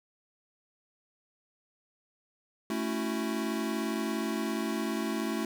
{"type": "chord", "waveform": "square", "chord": "F# minor seventh", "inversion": "first", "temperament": "equal", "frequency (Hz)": [220, 277.2, 329.6, 370], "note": ["A3", "C#4", "E4", "F#4"], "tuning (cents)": [0, 0, 0, 0], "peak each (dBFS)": [-34, -38, -36, -39], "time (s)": [2.7, 5.45], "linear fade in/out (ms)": 2, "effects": []}